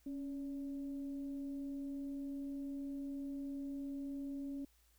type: tone with frequency modulation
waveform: sine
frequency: 277.2 Hz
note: C#4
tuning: in tune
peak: -40 dBFS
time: 0.06-4.65 s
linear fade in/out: 5 ms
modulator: 297 Hz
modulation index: 0.26
effects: added 57 Hz sine -70 dBFS peak until 4.98 s + white hiss -73 dBFS RMS until 4.98 s